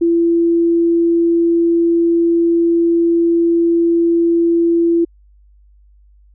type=tone; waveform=sine; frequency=337.5 Hz; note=E4; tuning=41 cents sharp; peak=-10 dBFS; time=0.01-5.05 s; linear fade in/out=10 ms; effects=added 50 Hz sine -45 dBFS peak until 6.34 s

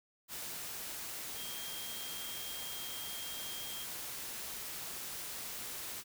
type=tone in noise; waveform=sine; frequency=3220 Hz; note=G7; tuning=46 cents sharp; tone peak=-46 dBFS; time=1.34-3.87 s; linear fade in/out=50 ms; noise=white; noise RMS=-43 dBFS; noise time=0.28-6.04 s; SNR=-6 dB; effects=none

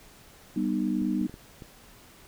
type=chord; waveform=sine; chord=G augmented; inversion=none; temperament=just; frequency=196 / 245 / 306.2 Hz; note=G3 / B3 / D#4; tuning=0 / -14 / -28 cents; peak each=-29 dBFS; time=0.56-1.27 s; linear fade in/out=5 ms
type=clicks; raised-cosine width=3 ms; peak=-29 dBFS; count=5; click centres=1.019 / 1.215 / 1.296 / 1.341 / 1.622 s
effects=pink hiss -53 dBFS RMS until 2.27 s

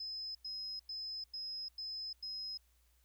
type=tone bursts; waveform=sine; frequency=5100 Hz; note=D#8; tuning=42 cents sharp; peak=-40 dBFS; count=6; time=0-2.575 s; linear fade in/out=5 ms; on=350 ms; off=95 ms; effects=added 60 Hz sine -69 dBFS peak until 3.04 s + white hiss -75 dBFS RMS until 3.04 s

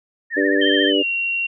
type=tone with vibrato; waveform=sine; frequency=1787 Hz; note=A6; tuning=26 cents sharp; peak=-20 dBFS; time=0.3-0.93 s; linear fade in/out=50 ms; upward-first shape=triangle; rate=14 Hz; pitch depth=95 cents each way
type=harmonic tone; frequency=98 Hz; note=G2; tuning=in tune; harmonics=3 / 4 / 5 / 6; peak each=-19 / -21 / -23 / -25 dBFS; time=0.36-1.03 s; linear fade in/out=20 ms
type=tone with pitch glide; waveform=sine; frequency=3136 to 2746 Hz; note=G7 to F7; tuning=0 to -30 cents; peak=-19 dBFS; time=0.61-1.47 s; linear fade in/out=10 ms; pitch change=-230 cents; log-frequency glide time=0.87-1.05 s
effects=none

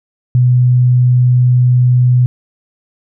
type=tone; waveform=sine; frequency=124.6 Hz; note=B2; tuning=16 cents sharp; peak=-6 dBFS; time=0.35-2.26 s; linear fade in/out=0 ms; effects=none

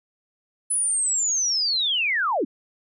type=linear sweep; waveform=sine; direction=down; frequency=10140 to 212.9 Hz; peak=-20 dBFS; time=0.7-2.45 s; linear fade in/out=10 ms; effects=none

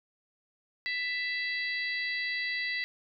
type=harmonic tone; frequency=662 Hz; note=E5; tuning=7 cents sharp; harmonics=3 / 4 / 5 / 6 / 7; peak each=-31 / -41 / -47 / -40 / -41 dBFS; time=0.86-2.84 s; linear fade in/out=0 ms; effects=none

